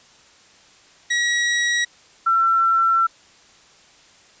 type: tone pair in turn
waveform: sawtooth / sine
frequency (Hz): 1913 / 1347.2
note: A#6 / E6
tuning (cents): +44 / +37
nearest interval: tritone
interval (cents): 607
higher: first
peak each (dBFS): -14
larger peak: neither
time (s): 1.1-1.85 / 2.26-3.07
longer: second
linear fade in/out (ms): 10
effects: white hiss -51 dBFS RMS until 4.4 s + resampled to 16000 Hz